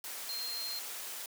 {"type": "tone in noise", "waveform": "sine", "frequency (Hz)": 4186, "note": "C8", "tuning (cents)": 0, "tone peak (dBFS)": -37, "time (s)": [0.29, 0.79], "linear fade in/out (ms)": 2, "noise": "white", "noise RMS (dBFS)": -42, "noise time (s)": [0.04, 1.26], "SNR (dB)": 2, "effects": ["high-pass 400 Hz 12 dB/octave"]}